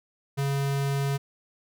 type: tone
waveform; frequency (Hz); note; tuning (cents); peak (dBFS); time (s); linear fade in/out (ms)
square; 139.1; C#3; +6; -25; 0.37-1.18; 20
effects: none